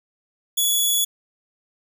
10% pulse tone, 3397 Hz, G#7, 38 cents sharp, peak -10 dBFS, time 0.57-1.05 s, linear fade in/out 10 ms, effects none

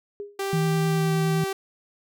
sine tone with exponential decay, 407.7 Hz, G#4, 32 cents flat, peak -28 dBFS, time 0.2-0.44 s, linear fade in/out 0 ms, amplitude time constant 51 ms
sawtooth tone with pitch glide, 392.2 to 387.9 Hz, G4 to G4, +1 to -18 cents, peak -22 dBFS, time 0.39-1.53 s, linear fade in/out 5 ms, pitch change -19 cents, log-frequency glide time 0.89-1.13 s
sine tone with vibrato, 160.4 Hz, E3, 47 cents flat, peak -21 dBFS, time 0.53-1.44 s, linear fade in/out 2 ms, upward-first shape sine, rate 9.7 Hz, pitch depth 21 cents each way
effects none

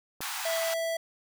click, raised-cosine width 1 ms, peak -25 dBFS, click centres 0.206 s
pink high-pass noise, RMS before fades -35 dBFS, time 0.21-0.74 s, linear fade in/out 2 ms, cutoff 760 Hz, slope 96 dB/octave
square tone, 659.3 Hz, E5, in tune, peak -29 dBFS, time 0.45-0.97 s, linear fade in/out 5 ms
effects none

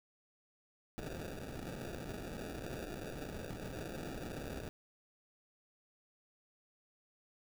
blue noise with sample-and-hold, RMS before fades -44 dBFS, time 0.98-4.69 s, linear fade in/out 0 ms, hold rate 1050 Hz, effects none

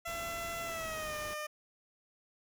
15% pulse tone with pitch glide, 675 to 604.8 Hz, E5 to D#5, +41 to -49 cents, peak -31 dBFS, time 0.05-1.47 s, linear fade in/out 10 ms, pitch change -190 cents, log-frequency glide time 0.64-1.16 s
pink noise, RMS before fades -47 dBFS, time 0.07-1.34 s, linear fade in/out 5 ms
effects none

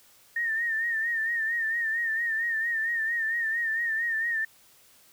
sine tone with vibrato, 1825 Hz, A#6, 37 cents flat, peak -25 dBFS, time 0.36-4.45 s, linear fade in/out 5 ms, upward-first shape sine, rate 4.4 Hz, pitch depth 61 cents each way, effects white hiss -58 dBFS RMS until 5.12 s

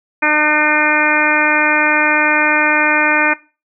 harmonic tone, 302.4 Hz, D#4, 49 cents flat, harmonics 1 / 2 / 3 / 4 / 5 / 6 / 7 / 8, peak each -21 / -22 / -18 / -22 / -17 / -19 / -20 / -16 dBFS, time 0.22-3.34 s, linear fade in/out 10 ms, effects noise-tail reverb RT60 0.3 s tail -19 dB re dry

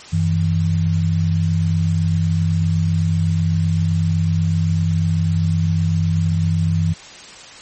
sine tone pair together, 94.4 / 162.32 Hz, F#2 / E3, +35 / -26 cents, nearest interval major sixth, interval 939 cents, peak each -17 dBFS, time 0.12-6.94 s, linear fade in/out 20 ms, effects white hiss -38 dBFS RMS until 7.61 s + MP3 32 kbps

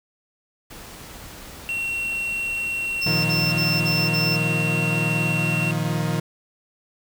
pink noise, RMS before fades -40 dBFS, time 0.7-4.06 s, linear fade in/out 10 ms
triangle tone, 2729 Hz, F7, 41 cents flat, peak -22 dBFS, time 1.69-5.71 s, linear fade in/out 0 ms
square tone bursts, 5330 Hz, E8, 18 cents sharp, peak -24 dBFS, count 5, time 3.01-4.37 s, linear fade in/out 20 ms, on 240 ms, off 40 ms
40% pulse chord, Bb suspended fourth, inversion none, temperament equal with one note detuned, 116.54 / 155.56 / 176.95 Hz, Bb2 / Eb3 / F3, 0 / 0 / +23 cents, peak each -27 / -23 / -27 dBFS, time 3.06-6.2 s, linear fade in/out 5 ms
effects none

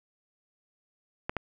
clicks, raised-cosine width 0.5 ms, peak -15 dBFS, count 2, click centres 1.295 / 1.367 s, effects none

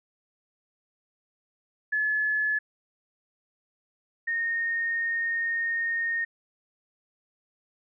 sine tone pair in turn, 1715 / 1845.4 Hz, A6 / A#6, -45 / -18 cents, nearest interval minor second, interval 127 cents, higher second, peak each -23 / -25 dBFS, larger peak first, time 1.92-2.59 / 4.27-6.25 s, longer second, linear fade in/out 10 ms, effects none

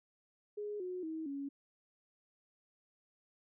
sine tone with pitch steps, 416.1 / 364.3 / 319 / 279.3 Hz, G#4 / F#4 / D#4 / C#4, +3 / -27 / +43 / +13 cents, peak -38 dBFS, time 0.57-1.49 s, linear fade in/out 10 ms, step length 230 ms, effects none

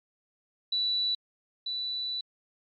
sine tone pair in turn, 3952 / 3966 Hz, B7 / B7, 0 / +7 cents, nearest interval unison, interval 7 cents, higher second, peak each -25 / -30 dBFS, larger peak first, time 0.72-1.15 / 1.66-2.21 s, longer second, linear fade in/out 5 ms, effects MP3 32 kbps

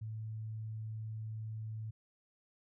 sine tone, 109.7 Hz, A2, 5 cents flat, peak -39 dBFS, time 0.01-1.91 s, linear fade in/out 10 ms, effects none

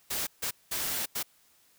white noise bursts at uneven times, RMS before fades -32 dBFS, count 4, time 0.1-0.27 / 0.42-0.51 / 0.71-1.06 / 1.15-1.23 s, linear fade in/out 10 ms, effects white hiss -64 dBFS RMS until 1.78 s

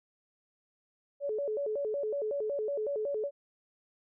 sine tone with vibrato, 493.9 Hz, B4, in tune, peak -30 dBFS, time 1.2-3.31 s, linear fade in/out 50 ms, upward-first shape square, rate 5.4 Hz, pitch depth 240 cents each way, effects none

